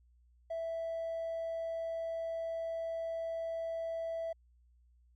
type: tone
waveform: triangle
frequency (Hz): 659.3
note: E5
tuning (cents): 0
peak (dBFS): -32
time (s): 0.5-4.33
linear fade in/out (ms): 10
effects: tanh soft clip ceiling -31 dBFS + added 60 Hz sine -63 dBFS peak until 5.15 s